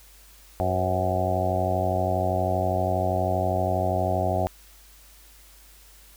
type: harmonic tone with a mistuned harmonic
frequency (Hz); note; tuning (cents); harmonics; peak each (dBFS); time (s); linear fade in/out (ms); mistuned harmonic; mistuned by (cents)
92.5; F#2; 0; 1 / 2 / 3 / 4 / 5 / 6 / 7 / 8 / 9; -27 / -33 / -35 / -33 / -37 / -32 / -27 / -28 / -37; 0.6-4.47; 0; 5; +87
effects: added 50 Hz sine -52 dBFS peak until 6.16 s + white hiss -53 dBFS RMS until 6.16 s